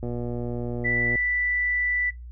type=click train; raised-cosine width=2 ms; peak=-19 dBFS; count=136; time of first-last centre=0.03-1.155 s; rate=120 Hz
type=tone; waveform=sine; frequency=1975.5 Hz; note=B6; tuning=in tune; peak=-22 dBFS; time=0.84-2.11 s; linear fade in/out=20 ms
effects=noise-tail reverb RT60 0.2 s tail -23 dB re dry + added 60 Hz sine -37 dBFS peak until 2.31 s